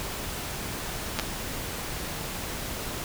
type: clicks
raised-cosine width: 0.2 ms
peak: -9 dBFS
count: 2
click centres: 1.189 / 1.197 s
effects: pink hiss -34 dBFS RMS until 3.04 s